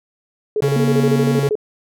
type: tone bursts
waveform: sine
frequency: 425.7 Hz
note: G#4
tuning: 43 cents sharp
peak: -15 dBFS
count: 13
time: 0.56-1.554 s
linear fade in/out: 2 ms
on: 46 ms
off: 33 ms
type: tone with vibrato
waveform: 45% pulse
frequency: 138.59 Hz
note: C#3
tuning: in tune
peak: -17 dBFS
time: 0.62-1.49 s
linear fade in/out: 2 ms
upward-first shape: sine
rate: 18 Hz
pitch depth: 9 cents each way
type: tone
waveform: sine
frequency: 237.9 Hz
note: A#3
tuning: 35 cents sharp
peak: -17 dBFS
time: 0.76-1.39 s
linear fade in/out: 2 ms
effects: none